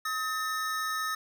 square tone pair together, 1270 / 1796 Hz, D#6 / A6, +35 / +35 cents, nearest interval tritone, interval 600 cents, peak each -32 / -35 dBFS, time 0.05-1.15 s, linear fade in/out 5 ms, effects none

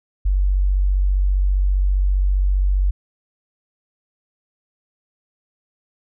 sine tone, 47.53 Hz, F#1, 47 cents sharp, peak -14 dBFS, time 0.25-2.91 s, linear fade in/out 10 ms, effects none

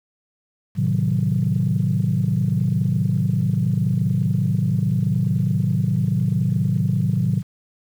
sine chord, A diminished seventh, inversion none, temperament equal, 110 / 130.81 / 155.56 / 185 Hz, A2 / C3 / Eb3 / Gb3, 0 / 0 / 0 / 0 cents, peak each -22 dBFS, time 0.75-7.43 s, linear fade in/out 50 ms, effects tanh soft clip ceiling -9 dBFS + 8-bit

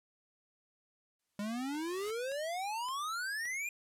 white noise with exponential growth, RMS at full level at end -47 dBFS, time 1.19-2.11 s, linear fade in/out 5 ms, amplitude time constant 200 ms
square exponential sweep, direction up, 200 to 2467 Hz, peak -36 dBFS, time 1.39-3.69 s, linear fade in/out 2 ms
click train, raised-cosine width 0.2 ms, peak -35 dBFS, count 4, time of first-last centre 1.75-3.455 s, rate 1.76 Hz
effects low-pass 12000 Hz 12 dB/octave

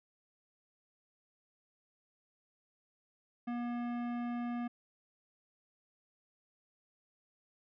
sine tone with hard clipping, 240 Hz, B3, 49 cents flat, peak -37 dBFS, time 3.47-4.68 s, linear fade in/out 10 ms, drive 15 dB, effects resampled to 11025 Hz

